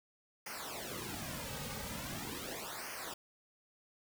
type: noise with flanger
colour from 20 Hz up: pink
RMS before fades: -43 dBFS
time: 0.46-3.14 s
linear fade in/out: 5 ms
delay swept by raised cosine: 0.26 to 2.96 ms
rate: 0.41 Hz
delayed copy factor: -0.95
effects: none